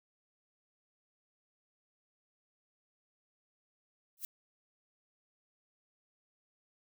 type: noise with exponential growth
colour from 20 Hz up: violet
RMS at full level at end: -34 dBFS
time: 4.17-4.25 s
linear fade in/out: 1 ms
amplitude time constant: 16 ms
effects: none